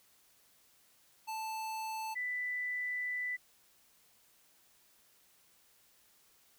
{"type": "tone pair in turn", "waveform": ["square", "sine"], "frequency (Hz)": [880, 1987], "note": ["A5", "B6"], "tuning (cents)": [0, 10], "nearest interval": "octave + major second", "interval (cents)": 1410, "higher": "second", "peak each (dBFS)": [-38, -34], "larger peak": "second", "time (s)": [[1.27, 2.15], [2.15, 3.37]], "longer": "second", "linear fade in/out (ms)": 20, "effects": ["white hiss -67 dBFS RMS until 6.58 s"]}